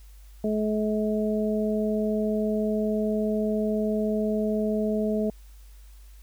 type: harmonic tone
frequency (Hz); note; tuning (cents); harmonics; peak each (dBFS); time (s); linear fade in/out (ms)
213.8; A3; -49; 1 / 2 / 3; -25 / -28 / -30; 0.44-5.3; 2
effects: added 50 Hz sine -45 dBFS peak until 6.22 s + white hiss -60 dBFS RMS until 6.22 s